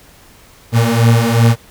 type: beating tone pair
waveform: 35% pulse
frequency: 114.7 / 117.4 Hz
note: A#2 / A#2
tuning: -28 / +13 cents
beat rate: 2.7 Hz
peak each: -10 dBFS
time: 0.72-1.56 s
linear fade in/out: 50 ms
effects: pink hiss -44 dBFS RMS until 1.7 s